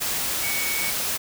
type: tone in noise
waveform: sine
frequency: 2240 Hz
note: C#7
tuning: 18 cents sharp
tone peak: -28 dBFS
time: 0.42-0.91 s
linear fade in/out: 20 ms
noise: white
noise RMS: -26 dBFS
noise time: 0-1.18 s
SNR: -5 dB
effects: none